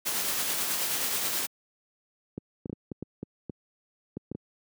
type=noise with tremolo; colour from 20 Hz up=white; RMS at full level=-28 dBFS; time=0.05-1.47 s; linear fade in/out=20 ms; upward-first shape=triangle; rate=9.3 Hz; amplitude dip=35%
type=clicks; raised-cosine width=3 ms; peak=-20 dBFS; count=11; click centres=2.379 / 2.658 / 2.697 / 2.729 / 2.917 / 3.026 / 3.23 / 3.497 / 4.17 / 4.316 / 4.35 s
effects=high-pass 150 Hz 12 dB/octave